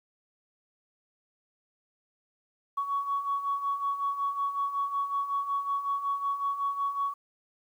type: beating tone pair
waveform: sine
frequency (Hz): 1116 / 1121.4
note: C#6 / C#6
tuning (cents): +11 / +20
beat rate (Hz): 5.4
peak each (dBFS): -34 / -28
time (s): 2.77-7.14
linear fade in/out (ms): 10
effects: tanh soft clip ceiling -20 dBFS + 10-bit